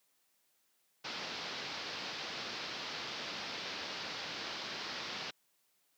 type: low-pass noise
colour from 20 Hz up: white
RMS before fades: -42 dBFS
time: 1.04-5.31 s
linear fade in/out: 10 ms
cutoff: 5200 Hz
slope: 48 dB/octave
effects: white hiss -75 dBFS RMS until 5.97 s + high-pass 150 Hz 12 dB/octave